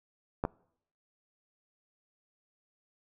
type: clicks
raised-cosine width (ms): 1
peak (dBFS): -16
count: 2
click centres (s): 0.439 / 0.451
effects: noise-tail reverb RT60 0.7 s tail -25 dB re dry